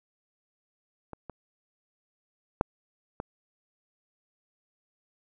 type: clicks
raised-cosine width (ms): 1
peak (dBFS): -25 / -25 / -8 / -19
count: 4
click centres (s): 1.133 / 1.297 / 2.611 / 3.201
effects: none